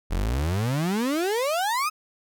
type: exponential sweep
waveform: 35% pulse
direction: up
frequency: 40.21 to 1300 Hz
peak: -21 dBFS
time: 0.1-1.9 s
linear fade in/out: 20 ms
effects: none